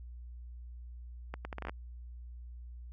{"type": "accelerating click train", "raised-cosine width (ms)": 0.5, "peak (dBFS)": -24, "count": 9, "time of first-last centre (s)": [1.34, 1.695], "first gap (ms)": 110, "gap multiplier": 0.71, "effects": ["added 60 Hz sine -44 dBFS peak until 2.92 s"]}